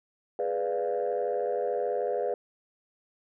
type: chord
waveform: sine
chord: G# diminished seventh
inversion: none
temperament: equal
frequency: 415.3 / 493.9 / 587.3 / 698.5 Hz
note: G#4 / B4 / D5 / F5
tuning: 0 / 0 / 0 / 0 cents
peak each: -31 / -29 / -32 / -33 dBFS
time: 0.39-2.34 s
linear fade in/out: 2 ms
effects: tanh soft clip ceiling -20 dBFS